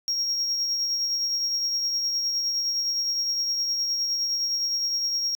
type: tone with tremolo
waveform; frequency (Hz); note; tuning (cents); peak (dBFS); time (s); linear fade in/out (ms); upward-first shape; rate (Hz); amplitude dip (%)
triangle; 5588; F8; 0; -20; 0.08-5.35; 0; triangle; 9.7; 40
effects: tanh soft clip ceiling -16 dBFS